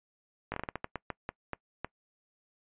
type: slowing click train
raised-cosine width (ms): 0.5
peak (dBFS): -19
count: 13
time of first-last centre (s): 0.52-1.846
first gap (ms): 19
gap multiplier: 1.29
effects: noise-tail reverb RT60 0.1 s tail -23 dB re dry + resampled to 8000 Hz